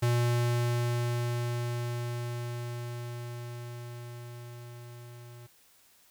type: tone with level ramp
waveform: square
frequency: 120 Hz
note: B2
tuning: 49 cents flat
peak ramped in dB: -24 to -47 dBFS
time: 0.02-5.47 s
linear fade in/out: 10 ms
effects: white hiss -62 dBFS RMS until 6.1 s